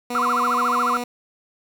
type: tone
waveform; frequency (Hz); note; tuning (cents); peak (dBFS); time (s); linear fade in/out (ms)
15% pulse; 243.6; B3; -24; -19; 0.1-1.04; 5
type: tone with vibrato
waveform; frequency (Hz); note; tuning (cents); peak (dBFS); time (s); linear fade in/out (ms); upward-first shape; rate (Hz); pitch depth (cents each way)
sine; 1188; D6; +20; -18; 0.15-0.97; 0; sine; 14; 280
effects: 9-bit